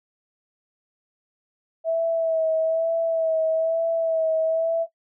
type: tone with vibrato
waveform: sine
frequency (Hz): 651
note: E5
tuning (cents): -22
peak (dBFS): -19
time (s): 1.84-4.87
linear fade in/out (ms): 50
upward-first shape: sine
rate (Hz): 1.1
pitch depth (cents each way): 29
effects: noise-tail reverb RT60 0.1 s tail -19 dB re dry